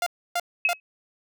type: tone bursts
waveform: sawtooth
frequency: 698.5 Hz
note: F5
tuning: in tune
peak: -19 dBFS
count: 3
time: 0.02-0.732 s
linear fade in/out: 2 ms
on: 44 ms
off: 290 ms
type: tone with exponential decay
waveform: sine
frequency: 2562 Hz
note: E7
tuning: 50 cents flat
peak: -15 dBFS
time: 0.65-0.8 s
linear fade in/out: 2 ms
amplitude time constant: 31 ms
effects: none